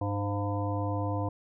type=harmonic tone with a mistuned harmonic; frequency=100.5 Hz; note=G2; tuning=44 cents sharp; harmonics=1 / 3 / 5 / 7 / 9 / 10; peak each=-30 / -35 / -37 / -38 / -40 / -40 dBFS; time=0.01-1.29 s; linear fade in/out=5 ms; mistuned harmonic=5; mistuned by=+47 cents; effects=none